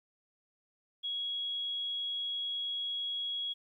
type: tone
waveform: sine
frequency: 3323 Hz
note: G#7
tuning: in tune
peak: -33 dBFS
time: 1.03-3.54 s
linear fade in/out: 20 ms
effects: 12-bit